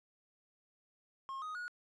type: tone with pitch steps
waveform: triangle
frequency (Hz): 1075 / 1249.2 / 1451.6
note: C6 / D#6 / F#6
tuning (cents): +47 / +7 / -34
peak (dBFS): -38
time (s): 1.29-1.68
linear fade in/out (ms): 0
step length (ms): 130
effects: resampled to 22050 Hz